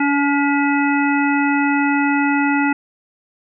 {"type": "harmonic tone with a mistuned harmonic", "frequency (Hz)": 284.5, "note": "C#4", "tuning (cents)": 45, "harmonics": [1, 3, 5, 7, 9], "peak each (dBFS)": [-16, -21, -23, -24, -26], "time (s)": [0, 2.73], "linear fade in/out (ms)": 5, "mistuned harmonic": 7, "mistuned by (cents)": -17, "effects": []}